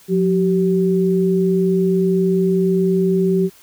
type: tone pair together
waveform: sine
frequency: 179.37 / 383.6 Hz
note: F3 / G4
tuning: +47 / -37 cents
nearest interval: octave + minor second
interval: 1316 cents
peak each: -16 dBFS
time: 0.08-3.5 s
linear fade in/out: 50 ms
effects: white hiss -48 dBFS RMS until 3.62 s